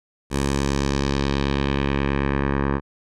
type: tone with low-pass filter sweep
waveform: 10% pulse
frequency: 69.3 Hz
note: C#2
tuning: in tune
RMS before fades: -22 dBFS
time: 0.3-2.81 s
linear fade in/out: 50 ms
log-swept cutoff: 9400 to 1400 Hz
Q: 1.5
effects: none